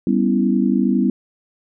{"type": "chord", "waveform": "sine", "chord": "C# half-diminished seventh", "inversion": "second", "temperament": "equal", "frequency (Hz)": [196, 246.9, 277.2, 329.6], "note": ["G3", "B3", "C#4", "E4"], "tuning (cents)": [0, 0, 0, 0], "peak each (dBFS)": [-18, -18, -22, -22], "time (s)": [0.07, 1.1], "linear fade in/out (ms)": 2, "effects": []}